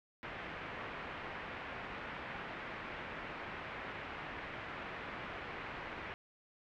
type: low-pass noise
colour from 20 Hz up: white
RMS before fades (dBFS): -45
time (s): 0.23-6.14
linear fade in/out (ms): 0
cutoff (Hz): 2300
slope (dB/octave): 24
effects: none